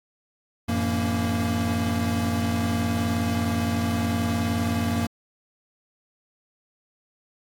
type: tone cluster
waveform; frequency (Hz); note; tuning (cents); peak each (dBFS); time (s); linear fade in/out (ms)
square; 91.3 / 110.6 / 169.2 / 231.5 / 284.6; F#2 / A2 / E3 / A#3 / C#4; -23 / +9 / +45 / -12 / +46; -28 / -33 / -35 / -26 / -35; 0.68-5.07; 10
effects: AAC 64 kbps